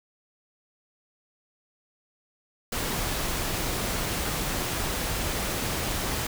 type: noise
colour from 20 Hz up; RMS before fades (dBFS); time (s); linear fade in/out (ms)
pink; -29; 2.72-6.27; 5
effects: none

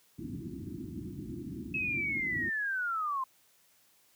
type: low-pass noise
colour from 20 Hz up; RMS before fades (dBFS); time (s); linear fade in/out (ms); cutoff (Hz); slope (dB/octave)
white; -40; 0.18-2.5; 10; 350; 96
type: linear sweep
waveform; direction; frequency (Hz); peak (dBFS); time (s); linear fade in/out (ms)
sine; down; 2596 to 1027; -30; 1.74-3.24; 5
effects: white hiss -66 dBFS RMS until 4.15 s + high-pass 80 Hz 12 dB/octave

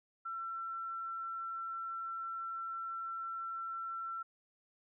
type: tone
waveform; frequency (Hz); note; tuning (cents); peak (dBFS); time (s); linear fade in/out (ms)
sine; 1347; E6; +37; -38; 0.25-4.23; 10
effects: none

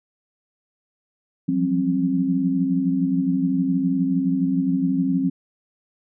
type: tone cluster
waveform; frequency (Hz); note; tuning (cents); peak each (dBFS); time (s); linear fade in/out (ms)
sine; 172.6 / 179.7 / 191.9 / 267.5; F3 / F3 / G3 / C4; -20 / +50 / -37 / +38; -27 / -26 / -26 / -20; 1.48-5.3; 10
effects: none

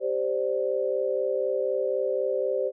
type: chord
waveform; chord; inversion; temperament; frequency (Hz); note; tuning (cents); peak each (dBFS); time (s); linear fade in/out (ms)
sine; G suspended fourth; none; equal; 392 / 523.3 / 587.3; G4 / C5 / D5; 0 / 0 / 0; -29 / -26 / -30; 0-2.72; 50
effects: none

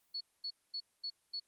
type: tone bursts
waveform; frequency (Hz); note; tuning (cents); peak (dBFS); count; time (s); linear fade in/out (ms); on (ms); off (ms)
sine; 4400; C#8; -14; -37; 5; 0.14-1.4; 10; 68; 230
effects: white hiss -75 dBFS RMS until 1.47 s + Opus 24 kbps

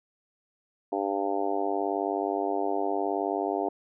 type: harmonic tone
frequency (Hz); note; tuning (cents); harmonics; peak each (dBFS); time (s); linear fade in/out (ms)
99.2; G2; +21; 3 / 4 / 5 / 6 / 7 / 8 / 9; -33 / -31 / -36 / -37 / -31 / -35 / -37; 0.92-3.69; 5
effects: none

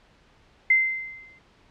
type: tone with exponential decay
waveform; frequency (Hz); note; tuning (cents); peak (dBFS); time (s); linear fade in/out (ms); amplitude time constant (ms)
sine; 2076; C7; -14; -13; 0.7-1.39; 5; 150
effects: pink hiss -58 dBFS RMS until 1.7 s + low-pass 4000 Hz 12 dB/octave

